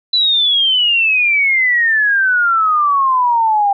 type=exponential sweep; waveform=sine; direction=down; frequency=4008 to 790 Hz; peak=-10 dBFS; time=0.13-3.73 s; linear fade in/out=5 ms; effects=none